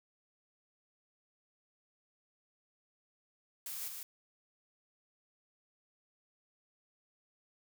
blue noise with echo, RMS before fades -42 dBFS, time 3.66-3.88 s, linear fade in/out 2 ms, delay 150 ms, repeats 1, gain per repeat -3 dB, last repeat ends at 4.03 s, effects none

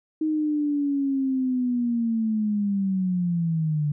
sine linear sweep, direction down, 314 to 145.5 Hz, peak -21 dBFS, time 0.21-3.92 s, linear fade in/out 5 ms, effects none

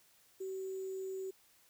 sine tone with sample-and-hold, 380.6 Hz, F#4, 49 cents sharp, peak -38 dBFS, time 0.4-1.31 s, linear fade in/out 10 ms, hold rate 7350 Hz, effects white hiss -67 dBFS RMS until 1.69 s

